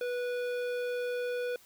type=tone with hard clipping; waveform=triangle; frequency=490.6 Hz; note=B4; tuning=12 cents flat; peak=-33 dBFS; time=0.01-1.56 s; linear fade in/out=2 ms; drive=17 dB; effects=white hiss -59 dBFS RMS until 1.65 s